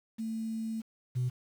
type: tone pair in turn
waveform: sine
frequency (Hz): 223 / 125.15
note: A3 / B2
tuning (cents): +23 / +23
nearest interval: minor seventh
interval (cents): 1000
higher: first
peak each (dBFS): -32 / -26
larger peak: second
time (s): 0.18-0.82 / 1.15-1.3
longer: first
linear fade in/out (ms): 20
effects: tanh soft clip ceiling -25 dBFS + 9-bit